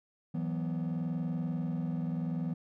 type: chord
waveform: triangle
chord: E suspended second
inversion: none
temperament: just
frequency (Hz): 164.81 / 185.42 / 247.2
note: E3 / F#3 / B3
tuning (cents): 0 / +4 / +2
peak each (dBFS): -30 / -35 / -34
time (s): 0.34-2.54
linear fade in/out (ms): 10
effects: tanh soft clip ceiling -26 dBFS